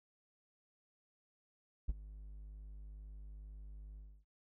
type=tone with ADSR envelope; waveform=triangle; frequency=51.1 Hz; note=G#1; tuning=27 cents flat; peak=-27 dBFS; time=1.88-4.25 s; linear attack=15 ms; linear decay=26 ms; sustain=-19 dB; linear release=280 ms; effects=none